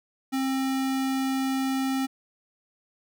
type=tone; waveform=square; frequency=266 Hz; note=C4; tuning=29 cents sharp; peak=-25 dBFS; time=0.32-2.07 s; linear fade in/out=20 ms; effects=none